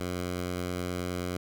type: tone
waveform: 10% pulse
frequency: 89.5 Hz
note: F2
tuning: 43 cents sharp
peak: -23 dBFS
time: 0-1.37 s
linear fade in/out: 5 ms
effects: none